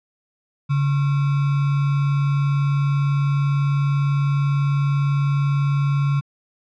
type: tone with sample-and-hold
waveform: sine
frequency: 141 Hz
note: C#3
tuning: 30 cents sharp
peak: -16 dBFS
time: 0.69-6.21 s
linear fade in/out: 20 ms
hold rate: 1225 Hz
effects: low-pass 3000 Hz 12 dB/octave